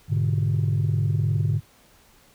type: chord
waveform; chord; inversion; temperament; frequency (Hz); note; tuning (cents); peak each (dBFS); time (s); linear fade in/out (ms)
sine; G# diminished; none; equal; 103.83 / 123.47 / 146.83; G#2 / B2 / D3; 0 / 0 / 0; -21 / -26 / -22; 0.08-1.61; 50
effects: tanh soft clip ceiling -15 dBFS + pink hiss -56 dBFS RMS until 2.34 s

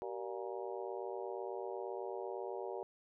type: harmonic tone with a mistuned harmonic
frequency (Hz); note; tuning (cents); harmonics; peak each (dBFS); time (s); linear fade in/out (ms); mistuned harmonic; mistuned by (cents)
117.9; A#2; +20; 3 / 4 / 5 / 6 / 7 / 8; -43 / -45 / -47 / -49 / -50 / -51; 0.02-2.83; 0; 3; +140
effects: none

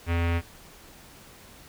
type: tone with low-pass filter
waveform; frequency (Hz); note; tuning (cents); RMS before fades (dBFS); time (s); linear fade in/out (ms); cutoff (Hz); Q
square; 84.9; F2; -48; -25; 0.06-0.42; 50; 2400; 2.5
effects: pink hiss -50 dBFS RMS until 1.68 s

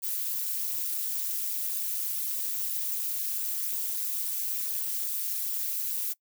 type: noise with amplitude modulation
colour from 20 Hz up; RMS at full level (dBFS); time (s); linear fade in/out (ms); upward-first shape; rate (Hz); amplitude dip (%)
violet; -27; 0.02-6.14; 20; sine; 207; 100
effects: noise-tail reverb RT60 0.1 s tail -23 dB re dry

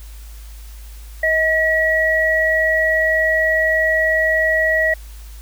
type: tone pair together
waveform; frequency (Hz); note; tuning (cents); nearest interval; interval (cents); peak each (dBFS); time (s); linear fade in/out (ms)
sine; 635 / 1921.6; D#5 / B6; +35 / -48; octave + perfect fifth; 1917; -18 / -15; 1.23-4.94; 5
effects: added 53 Hz sine -33 dBFS peak until 5.41 s + white hiss -46 dBFS RMS until 5.41 s

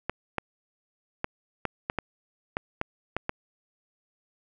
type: clicks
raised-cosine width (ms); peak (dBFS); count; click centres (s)
0.5; -12; 10; 0.096 / 0.383 / 1.244 / 1.653 / 1.899 / 1.987 / 2.569 / 2.814 / 3.166 / 3.294
effects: none

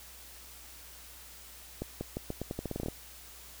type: accelerating click train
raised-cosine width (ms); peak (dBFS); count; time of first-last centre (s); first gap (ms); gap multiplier
2; -21; 14; 1.82-2.884; 190; 0.84
effects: added 60 Hz sine -56 dBFS peak until 3.6 s + white hiss -51 dBFS RMS until 3.6 s

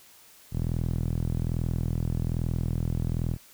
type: tone with band-pass filter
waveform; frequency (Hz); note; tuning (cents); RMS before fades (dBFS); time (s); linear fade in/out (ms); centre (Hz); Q
sawtooth; 41.2; E1; 0; -28; 0.51-3.38; 50; 130; 1.4
effects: white hiss -54 dBFS RMS until 3.53 s

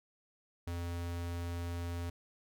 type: tone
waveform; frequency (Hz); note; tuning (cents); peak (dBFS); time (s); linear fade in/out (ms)
square; 86.1; F2; -24; -37; 0.67-2.1; 5
effects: none

